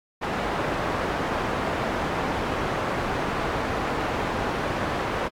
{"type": "low-pass noise", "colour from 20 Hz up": "white", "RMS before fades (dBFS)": -27, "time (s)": [0.21, 5.29], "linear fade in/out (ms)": 20, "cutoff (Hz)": 1100, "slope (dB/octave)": 12, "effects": ["AAC 64 kbps"]}